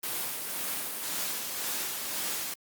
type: noise with tremolo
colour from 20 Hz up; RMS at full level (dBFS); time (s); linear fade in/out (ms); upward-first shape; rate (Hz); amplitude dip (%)
white; -32; 0.03-2.54; 5; sine; 1.9; 35
effects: high-pass 150 Hz 12 dB/octave + Opus 32 kbps